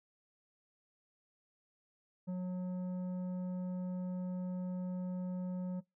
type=tone with tanh clipping; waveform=sine; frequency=182 Hz; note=F#3; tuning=28 cents flat; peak=-37 dBFS; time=2.27-5.81 s; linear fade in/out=20 ms; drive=9 dB; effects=noise-tail reverb RT60 0.2 s tail -24 dB re dry